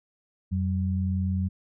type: tone pair together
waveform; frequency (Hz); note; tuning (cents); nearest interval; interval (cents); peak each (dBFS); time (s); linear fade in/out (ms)
sine; 89.34 / 189.3; F2 / F#3; +40 / +40; octave + minor second; 1300; -25 / -28; 0.51-1.49; 20
effects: none